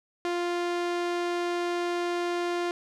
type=tone with low-pass filter; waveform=sawtooth; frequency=349.2 Hz; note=F4; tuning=in tune; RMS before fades=-29 dBFS; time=0.25-2.71 s; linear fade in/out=0 ms; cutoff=6300 Hz; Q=0.5; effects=none